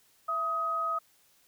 sine tone pair together, 667.8 / 1260 Hz, E5 / D#6, +22 / +21 cents, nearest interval major seventh, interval 1099 cents, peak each -38 / -28 dBFS, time 0.28-0.99 s, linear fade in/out 10 ms, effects white hiss -65 dBFS RMS until 1.47 s

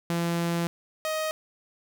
sawtooth tone pair in turn, 170 / 626.8 Hz, F3 / D#5, -46 / +13 cents, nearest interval octave + major seventh, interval 2259 cents, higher second, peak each -21 / -23 dBFS, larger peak first, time 0.1-0.67 / 1.05-1.31 s, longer first, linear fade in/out 0 ms, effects none

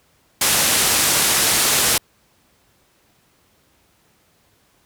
white low-pass noise, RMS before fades -17 dBFS, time 0.41-1.98 s, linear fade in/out 5 ms, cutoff 12000 Hz, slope 24 dB/octave, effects pink hiss -59 dBFS RMS until 4.85 s + high-pass 60 Hz 12 dB/octave

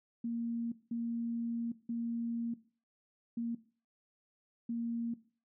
sine tone bursts at uneven times, 233.1 Hz, A#3, in tune, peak -33 dBFS, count 5, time 0.24-0.72 / 0.91-1.72 / 1.89-2.54 / 3.37-3.55 / 4.69-5.14 s, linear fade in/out 5 ms, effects noise-tail reverb RT60 0.4 s tail -17 dB re dry

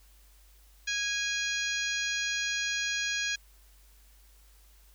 harmonic tone, 825 Hz, G#5, 12 cents flat, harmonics 2 / 3 / 4 / 5 / 6 / 7 / 8, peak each -33 / -35 / -37 / -38 / -41 / -41 / -38 dBFS, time 0.87-3.36 s, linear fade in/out 10 ms, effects added 50 Hz sine -56 dBFS peak until 4.94 s + white hiss -63 dBFS RMS until 4.94 s

